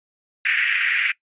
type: band-pass noise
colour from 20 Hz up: white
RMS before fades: -21 dBFS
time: 0.45-1.12 s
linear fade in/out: 5 ms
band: 1600 to 2600 Hz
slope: 48 dB/octave
effects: noise-tail reverb RT60 0.1 s tail -20 dB re dry + resampled to 8000 Hz